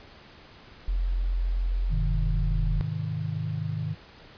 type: tone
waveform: sine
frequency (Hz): 43.65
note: F1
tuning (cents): 0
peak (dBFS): -23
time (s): 0.88-2.81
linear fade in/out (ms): 0
type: chord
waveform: sine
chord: Ab major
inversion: none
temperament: equal with one note detuned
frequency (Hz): 103.83 / 128.27 / 155.56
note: Ab2 / C3 / Eb3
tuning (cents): 0 / -34 / 0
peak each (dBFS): -32 / -35 / -30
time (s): 1.9-3.95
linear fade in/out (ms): 20
effects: pink hiss -50 dBFS RMS until 4.37 s + resampled to 11025 Hz